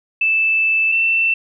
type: tone pair in turn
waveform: sine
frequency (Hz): 2637 / 2677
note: E7 / E7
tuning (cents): 0 / +26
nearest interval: unison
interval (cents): 26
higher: second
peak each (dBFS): -13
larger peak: neither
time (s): 0.21-0.92 / 0.92-1.34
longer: first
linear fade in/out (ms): 5
effects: none